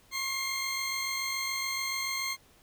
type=tone pair together; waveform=20% pulse; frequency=1080 / 2113 Hz; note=C#6 / C7; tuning=-45 / +16 cents; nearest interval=octave; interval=1161 cents; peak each=-31 / -27 dBFS; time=0.11-2.37 s; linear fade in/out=50 ms; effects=pink hiss -61 dBFS RMS until 2.62 s